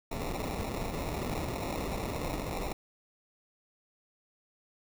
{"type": "noise with sample-and-hold", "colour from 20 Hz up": "pink", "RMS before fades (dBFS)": -35, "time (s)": [0.11, 2.73], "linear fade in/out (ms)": 5, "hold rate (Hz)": 1575, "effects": []}